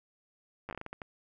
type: slowing click train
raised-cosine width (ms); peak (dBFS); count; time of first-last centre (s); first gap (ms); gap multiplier
0.5; -25; 10; 0.69-1.018; 9; 1.33
effects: none